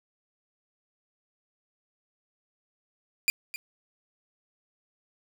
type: tone with echo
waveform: sawtooth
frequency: 2398 Hz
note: D7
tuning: 36 cents sharp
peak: -17 dBFS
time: 3.28-3.3 s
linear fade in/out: 0 ms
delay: 260 ms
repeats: 1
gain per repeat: -14 dB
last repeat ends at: 3.56 s
effects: none